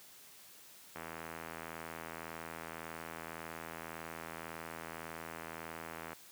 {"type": "click train", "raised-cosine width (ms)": 0.5, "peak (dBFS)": -28, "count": 424, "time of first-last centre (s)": [0.96, 6.131], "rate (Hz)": 81.8, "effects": ["white hiss -57 dBFS RMS until 6.31 s", "high-pass 100 Hz 12 dB/octave"]}